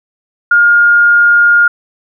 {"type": "tone", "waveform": "sine", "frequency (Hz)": 1418, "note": "F6", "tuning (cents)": 26, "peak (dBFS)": -4, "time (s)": [0.51, 1.68], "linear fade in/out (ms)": 5, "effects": []}